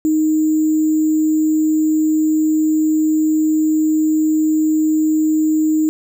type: tone with sample-and-hold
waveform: sine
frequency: 311.1 Hz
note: D#4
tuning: in tune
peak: -12 dBFS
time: 0.05-5.89 s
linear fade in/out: 0 ms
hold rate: 7350 Hz
effects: none